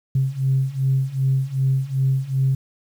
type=beating tone pair; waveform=sine; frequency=132.1 / 134.7 Hz; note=C3 / C#3; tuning=+17 / -49 cents; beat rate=2.6 Hz; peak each=-21 / -19 dBFS; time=0.15-2.55 s; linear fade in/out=5 ms; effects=tanh soft clip ceiling -10 dBFS + 8-bit